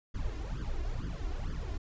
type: noise with flanger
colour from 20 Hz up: brown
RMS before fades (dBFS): -35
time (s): 0.14-1.78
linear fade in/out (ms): 10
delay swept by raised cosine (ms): 0.61 to 2.91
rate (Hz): 2.2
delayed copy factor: +0.9
effects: resampled to 16000 Hz